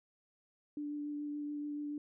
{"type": "tone with vibrato", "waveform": "sine", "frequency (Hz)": 293.7, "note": "D4", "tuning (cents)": 0, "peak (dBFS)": -37, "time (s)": [0.77, 1.98], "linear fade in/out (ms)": 2, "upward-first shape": "triangle", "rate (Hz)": 7, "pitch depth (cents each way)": 13, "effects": []}